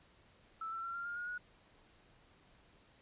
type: tone with pitch steps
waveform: sine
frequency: 1318.5 / 1340.8 / 1363.4 / 1386.5 / 1409.9 / 1433.7 / 1457.9 Hz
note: E6 / E6 / F6 / F6 / F6 / F6 / F#6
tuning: 0 / +29 / -42 / -13 / +16 / +45 / -26 cents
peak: -39 dBFS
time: 0.61-1.38 s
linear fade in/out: 5 ms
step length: 110 ms
effects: pink hiss -66 dBFS RMS until 3.01 s + resampled to 8000 Hz